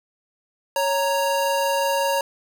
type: tone pair together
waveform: square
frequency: 554.3 / 932.3 Hz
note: C#5 / A#5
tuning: 0 / 0 cents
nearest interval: major sixth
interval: 900 cents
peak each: -23 dBFS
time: 0.76-2.21 s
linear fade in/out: 2 ms
effects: none